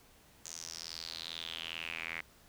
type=tone with band-pass filter sweep; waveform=sawtooth; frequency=82.41 Hz; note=E2; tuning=in tune; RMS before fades=-43 dBFS; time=0.45-2.21 s; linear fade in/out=5 ms; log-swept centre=6700 to 2100 Hz; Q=5.6; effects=pink hiss -62 dBFS RMS until 2.48 s